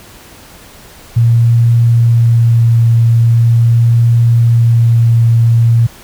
sine tone with vibrato, 116.54 Hz, A#2, in tune, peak -5 dBFS, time 1.16-5.87 s, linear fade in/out 10 ms, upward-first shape triangle, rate 0.42 Hz, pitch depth 13 cents each way, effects pink hiss -37 dBFS RMS until 6.03 s

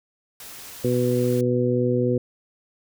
white noise, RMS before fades -40 dBFS, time 0.4-1.41 s, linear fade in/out 2 ms
harmonic tone, 123.47 Hz, B2, in tune, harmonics 1 / 2 / 3 / 4, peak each -24 / -24 / -24 / -24 dBFS, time 0.84-2.18 s, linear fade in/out 5 ms
effects none

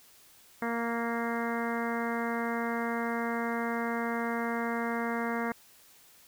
harmonic tone with a mistuned harmonic, 233.1 Hz, A#3, in tune, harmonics 1 / 2 / 3 / 4 / 5 / 6 / 7 / 8 / 9, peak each -33 / -36 / -38 / -39 / -40 / -41 / -41 / -42 / -43 dBFS, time 0.62-5.52 s, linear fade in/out 2 ms, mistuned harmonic 5, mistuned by -17 cents, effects white hiss -58 dBFS RMS until 6.27 s

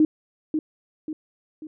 sine tone with echo, 310 Hz, D#4, 6 cents flat, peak -13 dBFS, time 0-0.05 s, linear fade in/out 2 ms, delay 540 ms, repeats 3, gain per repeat -7 dB, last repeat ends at 1.67 s, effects none

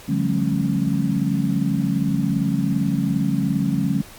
sine tone cluster, 142.5 / 174.9 / 192.4 / 215.1 / 273.2 Hz, C#3 / F3 / G3 / A3 / C#4, +48 / +3 / -32 / -39 / -25 cents, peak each -24 dBFS, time 0.08-4.02 s, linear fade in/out 10 ms, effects pink hiss -42 dBFS RMS until 4.18 s + MP3 96 kbps

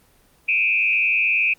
sine tone with frequency modulation, 2484 Hz, D#7, 3 cents flat, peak -16 dBFS, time 0.48-1.54 s, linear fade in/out 10 ms, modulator 109 Hz, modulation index 1.3, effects pink hiss -57 dBFS RMS until 1.58 s + Opus 24 kbps

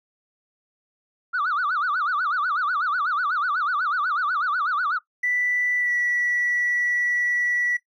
sine tone with vibrato, 1312 Hz, E6, 9 cents flat, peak -19 dBFS, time 1.33-4.99 s, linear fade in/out 20 ms, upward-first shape sine, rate 8.1 Hz, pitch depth 240 cents each way
triangle tone with pitch glide, 1975.5 to 1948.3 Hz, B6 to B6, 0 to -24 cents, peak -17 dBFS, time 5.23-7.77 s, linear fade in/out 10 ms, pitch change -24 cents, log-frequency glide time 5.78-5.91 s
effects noise-tail reverb RT60 0.1 s tail -18 dB re dry + tanh soft clip ceiling -18 dBFS

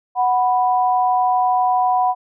sine tone pair together, 740 / 987.8 Hz, F#5 / B5, 0 / 0 cents, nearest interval perfect fourth, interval 500 cents, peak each -15 / -19 dBFS, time 0.15-2.15 s, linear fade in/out 50 ms, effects none

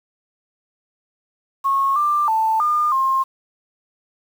sine tone with pitch steps, 1093 / 1186 / 884 / 1210 / 1064 Hz, C#6 / D6 / A5 / D#6 / C6, -25 / +17 / +8 / -49 / +29 cents, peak -15 dBFS, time 1.64-3.24 s, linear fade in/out 20 ms, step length 320 ms, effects 7-bit

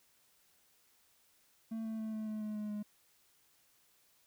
triangle tone with pitch steps, 223.7 / 221.5 / 219.3 / 217.2 / 215.1 / 213 / 210.9 / 208.8 Hz, A3 / A3 / A3 / A3 / A3 / G#3 / G#3 / G#3, +29 / +12 / -6 / -22 / -39 / +44 / +27 / +10 cents, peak -35 dBFS, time 1.71-2.83 s, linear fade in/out 10 ms, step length 140 ms, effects white hiss -70 dBFS RMS until 4.26 s

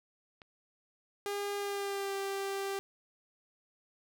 click, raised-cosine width 0.3 ms, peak -34 dBFS, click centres 0.418 s
sawtooth tone with pitch glide, 405 to 393 Hz, G#4 to G4, -43 to +4 cents, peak -30 dBFS, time 1.26-2.79 s, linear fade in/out 0 ms, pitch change -53 cents, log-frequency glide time 1.57-2.15 s
effects none

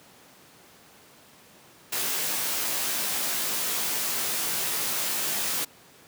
white noise with comb filter, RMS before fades -28 dBFS, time 1.92-5.65 s, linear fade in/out 10 ms, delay 17 ms, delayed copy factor -0.8, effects pink hiss -53 dBFS RMS until 6.07 s + high-pass 150 Hz 12 dB/octave

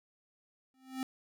square tone with exponential growth, 261.6 Hz, C4, in tune, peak -32 dBFS, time 0.74-1.03 s, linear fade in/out 1 ms, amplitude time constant 62 ms, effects none

